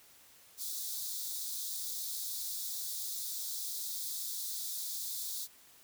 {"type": "high-pass noise", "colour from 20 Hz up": "white", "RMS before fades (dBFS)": -39, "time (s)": [0.57, 5.48], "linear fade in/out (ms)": 50, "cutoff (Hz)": 3500, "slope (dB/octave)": 96, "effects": ["white hiss -60 dBFS RMS until 5.83 s"]}